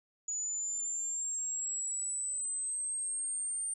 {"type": "linear sweep", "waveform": "sine", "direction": "up", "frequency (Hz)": [6890, 8840], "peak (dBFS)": -33, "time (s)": [0.28, 3.74], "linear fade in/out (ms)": 5, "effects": []}